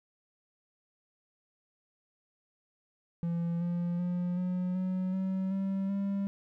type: tone with pitch steps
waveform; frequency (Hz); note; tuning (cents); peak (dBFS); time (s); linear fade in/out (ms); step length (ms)
triangle; 169.8 / 173.57 / 177.42 / 181.36 / 185.38 / 189.5 / 193.7 / 198; F3 / F3 / F3 / F#3 / F#3 / F#3 / G3 / G3; -48 / -10 / +28 / -34 / +4 / +42 / -20 / +18; -27; 3.23-6.27; 0; 380
effects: none